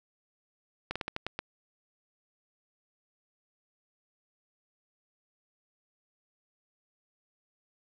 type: slowing click train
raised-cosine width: 0.3 ms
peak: -17 dBFS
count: 7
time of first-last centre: 0.91-1.39 s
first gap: 46 ms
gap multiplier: 1.22
effects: none